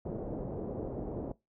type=low-pass noise; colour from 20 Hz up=white; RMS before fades=-38 dBFS; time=0.05-1.32 s; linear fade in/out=5 ms; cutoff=540 Hz; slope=24 dB/octave; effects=noise-tail reverb RT60 0.2 s tail -20 dB re dry